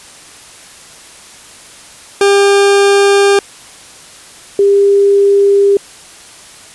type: tone pair in turn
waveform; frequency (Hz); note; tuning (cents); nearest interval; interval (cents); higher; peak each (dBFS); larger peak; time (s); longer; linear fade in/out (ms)
40% pulse / sine; 399.8 / 399.8; G4 / G4; +34 / +34; unison; 0; neither; -5; neither; 2.21-3.39 / 4.59-5.77; neither; 2
effects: white hiss -36 dBFS RMS until 6.74 s + resampled to 24000 Hz